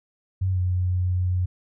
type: tone with pitch glide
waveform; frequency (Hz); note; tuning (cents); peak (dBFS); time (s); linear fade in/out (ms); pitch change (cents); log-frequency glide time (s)
sine; 94.1 to 90.74; F#2 to F#2; +30 to -33; -20; 0.41-1.46; 10; -63; 0.51-0.59
effects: none